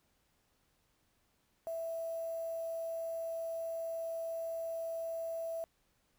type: tone with quantisation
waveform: sine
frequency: 659.3 Hz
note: E5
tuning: in tune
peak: -36 dBFS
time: 1.67-5.64 s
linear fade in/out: 0 ms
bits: 9
effects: pink hiss -75 dBFS RMS until 6.18 s

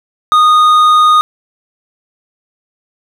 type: tone with hard clipping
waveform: triangle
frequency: 1235 Hz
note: D#6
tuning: 13 cents flat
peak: -6 dBFS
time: 0.32-1.21 s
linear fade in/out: 0 ms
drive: 9 dB
effects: none

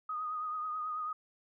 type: tone with vibrato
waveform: sine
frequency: 1243 Hz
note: D#6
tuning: 2 cents flat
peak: -34 dBFS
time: 0.09-1.13 s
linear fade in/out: 5 ms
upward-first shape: triangle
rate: 9.2 Hz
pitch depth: 43 cents each way
effects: none

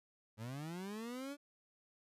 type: linear sweep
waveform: 30% pulse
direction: up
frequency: 103.83 to 292 Hz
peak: -40 dBFS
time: 0.37-1.37 s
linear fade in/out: 50 ms
effects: resampled to 32000 Hz

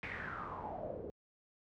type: noise with low-pass filter sweep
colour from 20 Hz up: pink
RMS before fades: -43 dBFS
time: 0.03-1.1 s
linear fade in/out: 0 ms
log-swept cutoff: 2300 to 430 Hz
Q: 5.8
effects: high-pass 60 Hz 12 dB/octave

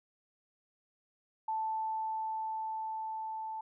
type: tone with level ramp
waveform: sine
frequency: 880 Hz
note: A5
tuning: in tune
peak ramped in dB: -31 to -37 dBFS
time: 1.48-3.61 s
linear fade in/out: 5 ms
effects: none

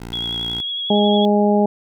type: tone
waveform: 10% pulse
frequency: 58.27 Hz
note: A#1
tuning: in tune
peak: -22 dBFS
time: 0-0.61 s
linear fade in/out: 5 ms
type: tone with vibrato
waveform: sine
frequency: 3322 Hz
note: G#7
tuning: in tune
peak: -22 dBFS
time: 0.13-1.25 s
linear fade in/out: 0 ms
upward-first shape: sine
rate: 11 Hz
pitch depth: 24 cents each way
type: harmonic tone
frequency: 206.6 Hz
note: G#3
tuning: 9 cents flat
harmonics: 1 / 2 / 3 / 4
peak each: -15 / -18 / -20 / -21 dBFS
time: 0.9-1.66 s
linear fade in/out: 5 ms
effects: none

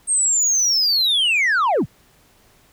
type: linear sweep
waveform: sine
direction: down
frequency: 8600 to 67.1 Hz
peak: -12 dBFS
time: 0.07-1.86 s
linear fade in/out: 50 ms
effects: tanh soft clip ceiling -14 dBFS + pink hiss -55 dBFS RMS until 2.72 s

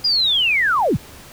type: linear sweep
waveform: sine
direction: down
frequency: 4978 to 61.74 Hz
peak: -14 dBFS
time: 0.04-0.97 s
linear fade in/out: 10 ms
effects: pink hiss -41 dBFS RMS until 1.32 s

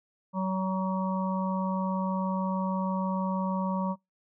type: harmonic tone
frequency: 188.6 Hz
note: F#3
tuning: 33 cents sharp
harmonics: 1 / 3 / 5 / 6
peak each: -28 / -36 / -33 / -38 dBFS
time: 0.33-3.96 s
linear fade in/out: 50 ms
effects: noise-tail reverb RT60 0.2 s tail -26 dB re dry

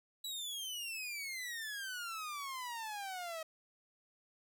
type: exponential sweep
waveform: sawtooth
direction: down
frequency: 3951 to 631 Hz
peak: -37 dBFS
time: 0.24-3.43 s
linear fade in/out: 5 ms
effects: none

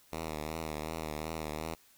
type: tone with vibrato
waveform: 5% pulse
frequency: 78.4 Hz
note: D#2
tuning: 14 cents sharp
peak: -25 dBFS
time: 0.12-1.75 s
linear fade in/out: 10 ms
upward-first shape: triangle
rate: 2.7 Hz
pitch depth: 75 cents each way
effects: white hiss -63 dBFS RMS until 1.97 s

